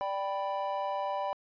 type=chord; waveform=triangle; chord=G major; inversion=second; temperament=equal; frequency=587.3 / 784 / 987.8 Hz; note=D5 / G5 / B5; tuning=0 / 0 / 0 cents; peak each=-33 dBFS; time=0.01-1.33 s; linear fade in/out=0 ms; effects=resampled to 11025 Hz